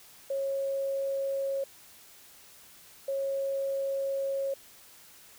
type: tone pair in turn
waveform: sine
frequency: 547 / 547 Hz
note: C#5 / C#5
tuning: -23 / -23 cents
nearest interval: unison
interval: 0 cents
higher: neither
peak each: -28 dBFS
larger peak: neither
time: 0.3-1.64 / 3.08-4.54 s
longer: second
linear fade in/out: 5 ms
effects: white hiss -54 dBFS RMS until 5.38 s